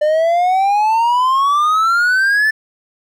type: exponential sweep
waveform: triangle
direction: up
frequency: 596 to 1770 Hz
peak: -9 dBFS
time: 0.01-2.51 s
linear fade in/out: 10 ms
effects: none